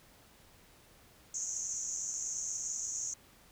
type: band-pass noise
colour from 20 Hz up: white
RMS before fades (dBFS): -38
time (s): 1.34-3.14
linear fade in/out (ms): 5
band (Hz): 6100 to 7000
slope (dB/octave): 96
effects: pink hiss -61 dBFS RMS until 3.51 s